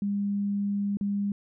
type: tone with dropouts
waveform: sine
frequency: 201.8 Hz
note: G#3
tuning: 49 cents flat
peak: -25 dBFS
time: 0.02-1.32 s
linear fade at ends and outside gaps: 2 ms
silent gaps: 0.971-1.01 s
effects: none